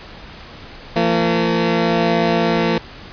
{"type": "tone pair together", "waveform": "15% pulse", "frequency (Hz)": [170.51, 227.6], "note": ["F3", "A#3"], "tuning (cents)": [-41, -41], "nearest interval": "perfect fourth", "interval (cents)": 500, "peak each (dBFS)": -11, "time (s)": [0.96, 2.78], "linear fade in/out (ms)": 2, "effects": ["pink hiss -37 dBFS RMS until 3.12 s", "resampled to 11025 Hz"]}